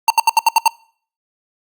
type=tone bursts; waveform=square; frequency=910 Hz; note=A#5; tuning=42 cents flat; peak=-8 dBFS; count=7; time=0.08-0.679 s; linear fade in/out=2 ms; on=23 ms; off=73 ms; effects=noise-tail reverb RT60 0.5 s tail -23 dB re dry + Opus 48 kbps